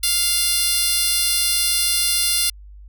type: tone with high-pass filter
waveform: 10% pulse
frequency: 698.5 Hz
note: F5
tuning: in tune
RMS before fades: -19 dBFS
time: 0.03-2.5 s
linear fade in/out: 5 ms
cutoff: 5600 Hz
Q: 0.79
effects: added 50 Hz sine -38 dBFS peak until 2.88 s